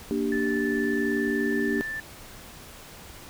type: chord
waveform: sine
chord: G minor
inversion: first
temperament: equal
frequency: 233.1 / 293.7 / 392 Hz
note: Bb3 / D4 / G4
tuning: 0 / 0 / 0 cents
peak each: -28 dBFS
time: 0.11-1.81 s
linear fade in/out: 0 ms
type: tone with pitch glide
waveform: sine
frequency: 1752 to 1766.2 Hz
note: A6 to A6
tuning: -8 to +6 cents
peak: -30 dBFS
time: 0.32-2 s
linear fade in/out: 2 ms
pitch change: +14 cents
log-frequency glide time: 0.47-1.48 s
effects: pink hiss -45 dBFS RMS until 3.29 s